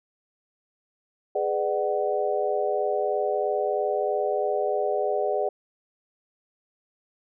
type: chord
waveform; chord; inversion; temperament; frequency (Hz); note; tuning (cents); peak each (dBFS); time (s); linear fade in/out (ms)
sine; G# half-diminished seventh; none; just; 415.3 / 498.4 / 598 / 747.5; G#4 / B4 / D5 / F#5; 0 / +16 / +31 / +17; -27 / -30 / -27 / -29; 1.35-5.49; 5
effects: none